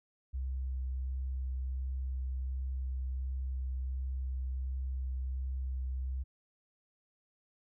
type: tone with vibrato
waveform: sine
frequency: 64.9 Hz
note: C2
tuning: 13 cents flat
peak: -33 dBFS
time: 0.33-6.24 s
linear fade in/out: 20 ms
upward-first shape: sine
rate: 1.4 Hz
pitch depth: 11 cents each way
effects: none